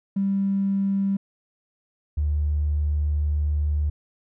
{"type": "tone pair in turn", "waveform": "triangle", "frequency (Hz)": [196.4, 74.42], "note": ["G3", "D2"], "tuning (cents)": [4, 24], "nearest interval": "octave + perfect fourth", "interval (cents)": 1680, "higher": "first", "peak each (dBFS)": -16, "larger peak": "neither", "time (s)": [[0.16, 1.17], [2.17, 3.9]], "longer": "second", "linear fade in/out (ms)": 10, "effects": ["tanh soft clip ceiling -18 dBFS"]}